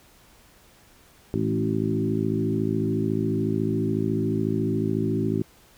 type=harmonic tone with a mistuned harmonic; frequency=54 Hz; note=A1; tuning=32 cents flat; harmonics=2 / 3 / 4 / 5 / 6 / 7; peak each=-29 / -29 / -29 / -29 / -29 / -29 dBFS; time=1.34-5.42 s; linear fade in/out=0 ms; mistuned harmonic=4; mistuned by=-18 cents; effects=pink hiss -55 dBFS RMS until 5.77 s